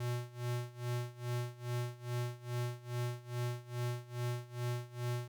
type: tone with tremolo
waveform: square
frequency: 121.6 Hz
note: B2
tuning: 26 cents flat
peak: -34 dBFS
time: 0-5.28 s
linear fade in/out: 5 ms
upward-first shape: sine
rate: 2.4 Hz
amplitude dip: 90%
effects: none